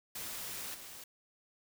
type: noise with level steps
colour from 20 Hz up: white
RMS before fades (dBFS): -42 / -49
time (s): 0.15-1.04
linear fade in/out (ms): 5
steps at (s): 0.74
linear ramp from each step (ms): 10
effects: none